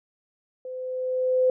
sine tone with level ramp, 511 Hz, C5, 41 cents flat, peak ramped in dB -33 to -16 dBFS, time 0.65-1.5 s, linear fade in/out 2 ms, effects none

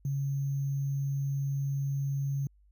sine tone with sample-and-hold, 138.59 Hz, C#3, in tune, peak -28 dBFS, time 0.05-2.47 s, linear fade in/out 2 ms, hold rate 6300 Hz, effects added 50 Hz sine -59 dBFS peak until 2.71 s

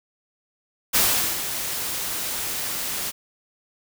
white noise with ADSR envelope, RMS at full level -18 dBFS, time 0.93-3.12 s, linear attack 22 ms, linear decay 420 ms, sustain -10 dB, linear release 27 ms, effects none

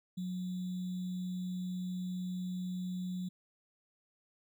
sine tone with sample-and-hold, 182.2 Hz, F#3, 26 cents flat, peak -35 dBFS, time 0.17-3.29 s, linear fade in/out 10 ms, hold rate 3675 Hz, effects none

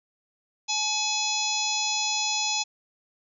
harmonic tone with a mistuned harmonic, 850 Hz, G#5, 40 cents sharp, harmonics 1 / 3 / 4 / 5 / 6 / 7 / 8, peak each -32 / -32 / -32 / -32 / -32 / -32 / -32 dBFS, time 0.68-2.64 s, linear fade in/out 20 ms, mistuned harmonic 5, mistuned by -65 cents, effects none

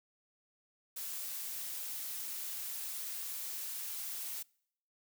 blue noise, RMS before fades -41 dBFS, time 0.96-4.43 s, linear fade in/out 10 ms, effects noise-tail reverb RT60 0.7 s tail -26 dB re dry

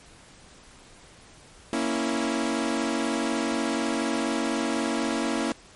sawtooth chord, A# diminished, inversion none, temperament equal, 233.1 / 277.2 / 329.6 Hz, A#3 / C#4 / E4, 0 / 0 / 0 cents, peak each -25 dBFS, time 1.73-5.52 s, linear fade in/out 0 ms, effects pink hiss -51 dBFS RMS until 5.75 s + MP3 48 kbps

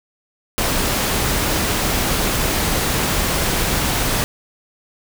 pink noise, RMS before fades -19 dBFS, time 0.58-4.24 s, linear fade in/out 0 ms, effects none

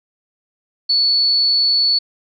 sine tone, 4435 Hz, C#8, in tune, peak -12 dBFS, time 0.89-1.99 s, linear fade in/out 10 ms, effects none

